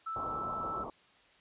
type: tone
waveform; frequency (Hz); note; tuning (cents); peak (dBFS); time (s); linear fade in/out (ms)
sine; 1318.5; E6; 0; -35; 0.06-0.84; 10
type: low-pass noise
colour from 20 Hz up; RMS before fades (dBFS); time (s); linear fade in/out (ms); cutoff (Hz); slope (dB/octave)
white; -42; 0.16-0.9; 2; 1200; 96
effects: white hiss -63 dBFS RMS until 1.4 s + resampled to 8000 Hz